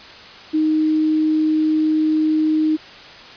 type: tone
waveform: sine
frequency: 311.1 Hz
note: D#4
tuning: in tune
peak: -14 dBFS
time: 0.53-2.77 s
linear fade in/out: 20 ms
effects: white hiss -39 dBFS RMS until 3.36 s + resampled to 11025 Hz